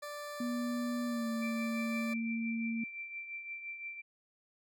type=tone; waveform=20% pulse; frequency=587.3 Hz; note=D5; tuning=in tune; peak=-36 dBFS; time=0.02-2.14 s; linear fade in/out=10 ms
type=tone with pitch glide; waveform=sine; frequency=241.9 to 228.3 Hz; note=B3 to A#3; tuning=-36 to -36 cents; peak=-33 dBFS; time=0.4-2.84 s; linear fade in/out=5 ms; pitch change=-100 cents; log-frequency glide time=1.06-1.28 s
type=tone with tremolo; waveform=sine; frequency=2348 Hz; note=D7; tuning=1 cent flat; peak=-38 dBFS; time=1.41-4.02 s; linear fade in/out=20 ms; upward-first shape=triangle; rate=5.8 Hz; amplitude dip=60%
effects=none